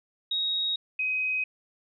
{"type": "tone pair in turn", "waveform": "sine", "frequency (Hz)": [3777, 2521], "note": ["A#7", "D#7"], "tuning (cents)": [22, 22], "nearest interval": "perfect fifth", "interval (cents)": 700, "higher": "first", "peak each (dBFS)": -25, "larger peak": "neither", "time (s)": [[0.31, 0.76], [0.99, 1.44]], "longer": "neither", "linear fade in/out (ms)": 5, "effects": []}